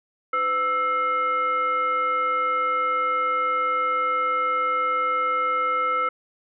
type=tone with frequency modulation; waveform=sine; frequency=1318.5 Hz; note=E6; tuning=in tune; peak=-20 dBFS; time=0.33-6.09 s; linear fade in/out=5 ms; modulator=811 Hz; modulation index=0.65; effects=none